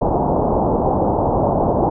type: low-pass noise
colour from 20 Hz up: white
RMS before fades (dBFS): -17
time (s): 0.01-1.9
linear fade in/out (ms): 10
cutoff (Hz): 900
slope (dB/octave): 48
effects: none